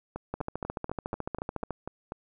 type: two click trains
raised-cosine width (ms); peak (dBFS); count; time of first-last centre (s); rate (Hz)
1; -18 / -21; 20 / 9; 0.34-1.707 / 0.16-2.121; 13.9 / 4.08
effects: none